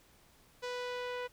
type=tone with low-pass filter sweep; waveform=sawtooth; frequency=493.9 Hz; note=B4; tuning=in tune; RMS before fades=-39 dBFS; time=0.62-1.28 s; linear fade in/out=20 ms; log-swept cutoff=5400 to 2700 Hz; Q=1.1; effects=pink hiss -64 dBFS RMS until 1.32 s